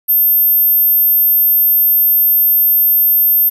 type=tone; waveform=sine; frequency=13290 Hz; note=G#9; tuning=in tune; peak=-7 dBFS; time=0.08-3.5 s; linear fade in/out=20 ms; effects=tanh soft clip ceiling -3 dBFS + 8-bit